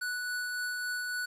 square tone with tremolo, 1479 Hz, F#6, 1 cent flat, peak -32 dBFS, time 0.01-1.26 s, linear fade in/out 10 ms, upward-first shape triangle, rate 3.6 Hz, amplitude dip 25%, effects resampled to 32000 Hz + 10-bit

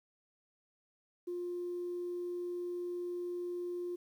sine tone, 353 Hz, F4, 19 cents sharp, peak -35 dBFS, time 1.27-3.96 s, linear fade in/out 10 ms, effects tanh soft clip ceiling -32 dBFS + 11-bit

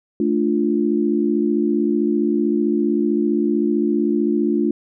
sine chord, D minor, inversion second, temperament equal, 220 / 293.7 / 349.2 Hz, A3 / D4 / F4, 0 / 0 / 0 cents, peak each -20 dBFS, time 0.2-4.71 s, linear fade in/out 2 ms, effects none

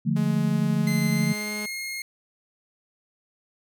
sine chord, D minor, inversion none, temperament equal with one note detuned, 146.83 / 174.61 / 221.9 Hz, D3 / F3 / A3, 0 / 0 / +15 cents, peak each -25 dBFS, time 0.05-1.34 s, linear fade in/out 20 ms
sawtooth tone, 210 Hz, G#3, 19 cents sharp, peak -28 dBFS, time 0.16-1.66 s, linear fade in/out 5 ms
sawtooth tone with pitch glide, 2071 to 2143 Hz, C7 to C7, -18 to +41 cents, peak -27 dBFS, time 0.87-2.02 s, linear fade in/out 2 ms, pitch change +59 cents, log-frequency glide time 1.1-1.66 s
effects none

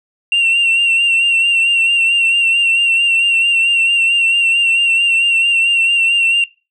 sine tone with vibrato, 2744 Hz, F7, 31 cents flat, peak -8 dBFS, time 0.32-6.44 s, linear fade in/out 2 ms, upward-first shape sine, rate 4.5 Hz, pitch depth 36 cents each way, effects noise-tail reverb RT60 0.3 s tail -23 dB re dry + tanh soft clip ceiling -8 dBFS

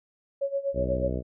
sine tone with tremolo, 554.4 Hz, C#5, in tune, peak -23 dBFS, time 0.41-1.09 s, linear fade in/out 10 ms, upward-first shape sine, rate 8.2 Hz, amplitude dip 85%
harmonic tone, 63.1 Hz, B1, 38 cents sharp, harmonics 1 / 2 / 3 / 4 / 5 / 6 / 7 / 8 / 9 / 10, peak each -31 / -34 / -36 / -37 / -38 / -39 / -39 / -40 / -41 / -41 dBFS, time 0.73-1.23 s, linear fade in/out 50 ms
effects none

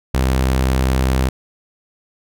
sawtooth tone, 65 Hz, C2, 11 cents flat, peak -10 dBFS, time 0.14-1.29 s, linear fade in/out 5 ms, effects none

